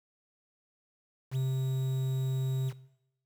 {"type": "tone with quantisation", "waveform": "triangle", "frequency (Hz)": 131.6, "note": "C3", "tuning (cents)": 10, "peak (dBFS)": -25, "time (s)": [1.31, 2.73], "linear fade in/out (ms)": 50, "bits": 8, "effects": ["noise-tail reverb RT60 0.8 s tail -18 dB re dry"]}